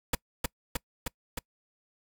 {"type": "noise with echo", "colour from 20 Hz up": "pink", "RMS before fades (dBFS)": -26, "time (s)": [0.13, 0.15], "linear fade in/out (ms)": 5, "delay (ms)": 310, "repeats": 4, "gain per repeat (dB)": -2, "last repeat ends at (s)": 1.39, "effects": ["noise-tail reverb RT60 0.1 s tail -26 dB re dry"]}